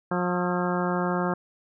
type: harmonic tone with a mistuned harmonic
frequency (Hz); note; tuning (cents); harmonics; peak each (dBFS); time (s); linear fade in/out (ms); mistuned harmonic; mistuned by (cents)
178.7; F3; +40; 1 / 2 / 3 / 4 / 5 / 6 / 7 / 8 / 9; -27 / -30 / -32 / -33 / -34 / -35 / -35 / -36 / -37; 0.11-1.34; 5; 8; -75
effects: none